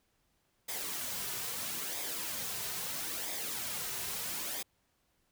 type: noise with flanger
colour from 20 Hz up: white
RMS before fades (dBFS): -38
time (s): 0.68-4.63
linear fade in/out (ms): 10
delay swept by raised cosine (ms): 0.69 to 3.69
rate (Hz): 0.76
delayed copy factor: -0.55
effects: pink hiss -75 dBFS RMS until 5.31 s